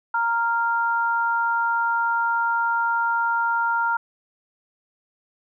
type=tone pair together; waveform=sine; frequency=930 / 1393.4 Hz; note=A#5 / F6; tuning=-4 / -4 cents; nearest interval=perfect fifth; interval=700 cents; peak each=-22 dBFS; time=0.14-3.97 s; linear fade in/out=5 ms; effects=none